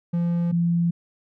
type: tone pair in turn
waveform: triangle / sine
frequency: 171.6 / 170.68 Hz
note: F3 / F3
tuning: -30 / -39 cents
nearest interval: unison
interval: 9 cents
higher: first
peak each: -18 dBFS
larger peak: neither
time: 0.13-0.52 / 0.52-0.91 s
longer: neither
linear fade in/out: 10 ms
effects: none